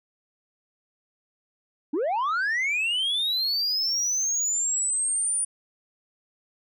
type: linear sweep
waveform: sine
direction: up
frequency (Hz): 264.2 to 9500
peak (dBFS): -20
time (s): 1.93-5.45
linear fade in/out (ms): 10
effects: tanh soft clip ceiling -22 dBFS